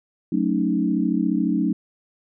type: chord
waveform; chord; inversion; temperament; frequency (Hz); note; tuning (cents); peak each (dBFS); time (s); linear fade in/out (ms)
sine; D# half-diminished seventh; first; equal; 185 / 220 / 277.2 / 311.1; F#3 / A3 / C#4 / D#4; 0 / 0 / 0 / 0; -24; 0.32-1.73; 5
effects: none